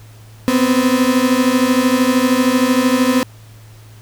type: beating tone pair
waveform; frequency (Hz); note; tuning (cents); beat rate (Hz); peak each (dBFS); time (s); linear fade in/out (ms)
35% pulse; 248.3 / 261.3; B3 / C4; +9 / -2; 13; -13; 0.48-3.23; 0
effects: added 109 Hz sine -38 dBFS peak until 4.01 s + pink hiss -47 dBFS RMS until 4.01 s